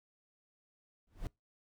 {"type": "noise with exponential growth", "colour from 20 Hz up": "brown", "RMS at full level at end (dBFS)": -35, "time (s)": [1.07, 1.27], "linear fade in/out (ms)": 1, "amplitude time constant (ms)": 42, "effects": ["noise-tail reverb RT60 0.2 s tail -24 dB re dry"]}